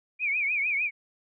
sine tone with vibrato, 2349 Hz, D7, in tune, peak -24 dBFS, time 0.19-0.91 s, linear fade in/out 50 ms, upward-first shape triangle, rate 6.6 Hz, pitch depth 150 cents each way, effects none

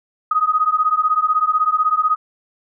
sine beating tone pair, 1244.5 / 1260.5 Hz, D#6 / D#6, 0 / +22 cents, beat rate 16 Hz, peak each -17 dBFS, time 0.31-2.16 s, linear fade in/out 5 ms, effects none

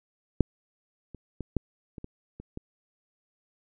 clicks, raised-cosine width 3 ms, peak -6 / -29 / -21 / -12 / -27 / -25 / -28 / -23 dBFS, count 8, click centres 0.407 / 1.147 / 1.407 / 1.567 / 1.982 / 2.044 / 2.4 / 2.574 s, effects none

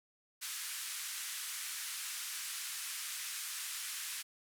white band-pass noise, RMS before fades -42 dBFS, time 0.41-4.23 s, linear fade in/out 20 ms, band 1300 to 12000 Hz, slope 24 dB/octave, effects none

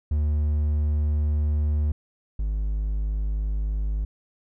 triangle tone pair in turn, 75 / 51.7 Hz, D2 / G#1, +37 / -7 cents, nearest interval tritone, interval 644 cents, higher first, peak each -18 / -21 dBFS, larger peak first, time 0.11-1.92 / 2.39-4.05 s, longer first, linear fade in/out 5 ms, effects none

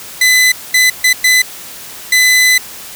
sawtooth tone bursts at uneven times, 2010 Hz, B6, 30 cents sharp, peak -3 dBFS, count 5, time 0.21-0.52 / 0.74-0.9 / 1.04-1.13 / 1.24-1.42 / 2.12-2.58 s, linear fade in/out 5 ms, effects white hiss -30 dBFS RMS until 2.95 s

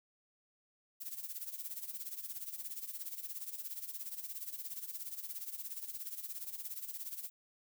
violet noise with tremolo, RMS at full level -41 dBFS, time 1-7.3 s, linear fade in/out 20 ms, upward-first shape sine, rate 17 Hz, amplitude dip 75%, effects none

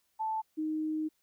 sine tone pair in turn, 878 / 311.1 Hz, A5 / D#4, -4 / 0 cents, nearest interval octave + tritone, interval 1796 cents, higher first, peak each -30 / -30 dBFS, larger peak neither, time 0.19-0.42 / 0.57-1.09 s, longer second, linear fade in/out 20 ms, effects white hiss -75 dBFS RMS until 1.22 s

